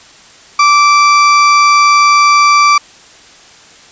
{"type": "tone", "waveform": "35% pulse", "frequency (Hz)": 1167, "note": "D6", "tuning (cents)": -11, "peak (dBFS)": -3, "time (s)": [0.59, 2.78], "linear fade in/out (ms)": 5, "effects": ["white hiss -39 dBFS RMS until 3.91 s", "resampled to 16000 Hz"]}